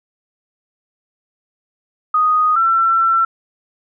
sine tone pair in turn, 1244.5 / 1345.7 Hz, D#6 / E6, 0 / +35 cents, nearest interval minor second, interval 135 cents, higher second, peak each -11 dBFS, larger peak neither, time 2.14-2.56 / 2.56-3.25 s, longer second, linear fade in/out 5 ms, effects none

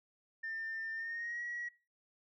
sine tone with pitch glide, 1798 to 1915.9 Hz, A6 to A#6, +37 to +47 cents, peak -37 dBFS, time 0.43-1.69 s, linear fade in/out 10 ms, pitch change +110 cents, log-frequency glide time 0.94-1.43 s, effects noise-tail reverb RT60 0.3 s tail -21 dB re dry + tanh soft clip ceiling -34 dBFS

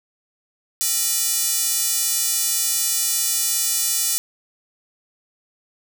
square tone with high-pass filter, 268.7 Hz, C4, 46 cents sharp, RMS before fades -21 dBFS, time 0.81-4.18 s, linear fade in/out 0 ms, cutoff 7100 Hz, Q 1.1, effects none

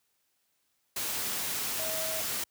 sine tone in noise, 640 Hz, D#5, 49 cents sharp, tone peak -37 dBFS, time 1.79-2.21 s, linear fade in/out 5 ms, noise white, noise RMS -33 dBFS, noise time 0.96-2.44 s, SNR -7 dB, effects white hiss -75 dBFS RMS until 2.5 s + high-pass 60 Hz 12 dB/octave

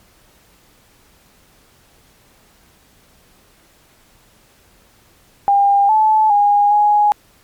sine tone with pitch steps, 802 / 867 / 819 / 832 Hz, G5 / A5 / G#5 / G#5, +39 / -26 / -24 / +3 cents, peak -9 dBFS, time 5.48-7.12 s, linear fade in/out 0 ms, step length 410 ms, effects pink hiss -52 dBFS RMS until 7.43 s + MP3 96 kbps

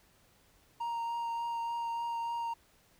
triangle tone with vibrato, 932.3 Hz, A#5, in tune, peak -31 dBFS, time 0.8-2.54 s, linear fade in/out 10 ms, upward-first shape triangle, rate 3.4 Hz, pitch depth 13 cents each way, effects pink hiss -66 dBFS RMS until 2.99 s

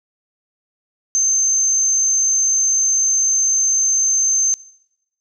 sine tone, 6272 Hz, G8, in tune, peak -13 dBFS, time 1.15-4.54 s, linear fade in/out 0 ms, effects noise-tail reverb RT60 0.9 s tail -22 dB re dry

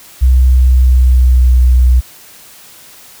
sine tone with pitch glide, 63.8 to 62.31 Hz, C2 to B1, -43 to +16 cents, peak -4 dBFS, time 0.21-2.01 s, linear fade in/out 20 ms, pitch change -41 cents, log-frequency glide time 0.49-1.64 s, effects white hiss -38 dBFS RMS until 3.2 s

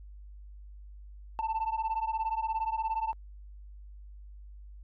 sine beating tone pair, 880 / 897 Hz, A5 / A5, 0 / +33 cents, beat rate 17 Hz, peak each -30 dBFS, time 1.39-3.13 s, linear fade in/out 0 ms, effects tanh soft clip ceiling -26 dBFS + added 50 Hz sine -45 dBFS peak until 4.83 s

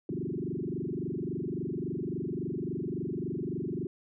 sine tone with frequency modulation, 260.1 Hz, C4, 10 cents flat, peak -31 dBFS, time 0.09-3.87 s, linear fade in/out 2 ms, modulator 23.6 Hz, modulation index 5.5, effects none

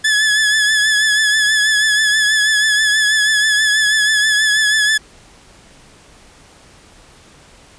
sawtooth tone with vibrato, 1716 Hz, A6, 44 cents flat, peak -8 dBFS, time 0.04-4.98 s, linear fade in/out 10 ms, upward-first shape triangle, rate 6.2 Hz, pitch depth 50 cents each way, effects pink hiss -45 dBFS RMS until 7.78 s + resampled to 22050 Hz

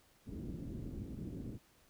white low-pass noise, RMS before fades -44 dBFS, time 0.25-1.59 s, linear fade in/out 50 ms, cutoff 290 Hz, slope 24 dB/octave, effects pink hiss -68 dBFS RMS until 1.89 s

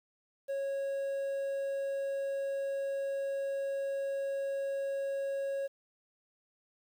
triangle tone with quantisation, 550 Hz, C#5, 14 cents flat, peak -30 dBFS, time 0.48-5.68 s, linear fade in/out 20 ms, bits 10, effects none

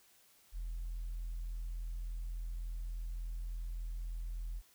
sine tone, 41.74 Hz, E1, 22 cents sharp, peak -36 dBFS, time 0.52-4.62 s, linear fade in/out 50 ms, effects tanh soft clip ceiling -35 dBFS + white hiss -66 dBFS RMS until 4.74 s

